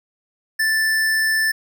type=tone; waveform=square; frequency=1762 Hz; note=A6; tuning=2 cents sharp; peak=-17 dBFS; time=0.59-1.52 s; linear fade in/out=10 ms; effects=none